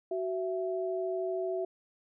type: tone pair together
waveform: sine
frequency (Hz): 374.3 / 664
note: F#4 / E5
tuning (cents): +20 / +12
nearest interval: minor seventh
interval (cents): 992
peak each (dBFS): -32 / -34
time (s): 0.11-1.65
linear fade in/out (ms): 5
effects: none